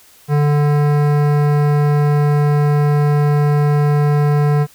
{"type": "tone with hard clipping", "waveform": "sine", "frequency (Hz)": 146.83, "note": "D3", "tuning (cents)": 0, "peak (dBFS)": -13, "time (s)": [0.28, 4.67], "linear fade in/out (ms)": 50, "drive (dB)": 17, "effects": ["white hiss -47 dBFS RMS until 4.74 s"]}